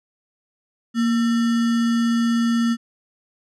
sine tone with sample-and-hold, 233.1 Hz, A#3, in tune, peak -16 dBFS, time 0.94-2.77 s, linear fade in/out 50 ms, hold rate 1575 Hz, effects low-pass 7000 Hz 12 dB/octave

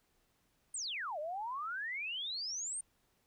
sine exponential two-way sweep, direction down then up, 9130 to 581 to 9130 Hz, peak -37 dBFS, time 0.74-2.81 s, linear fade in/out 5 ms, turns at 1.19 s, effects pink hiss -75 dBFS RMS until 3.26 s

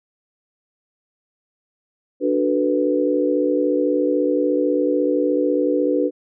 sine chord, B minor seventh, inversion first, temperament equal, 293.7 / 370 / 440 / 493.9 Hz, D4 / F#4 / A4 / B4, 0 / 0 / 0 / 0 cents, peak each -20 / -23 / -26 / -20 dBFS, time 2.2-6.11 s, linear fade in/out 50 ms, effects none

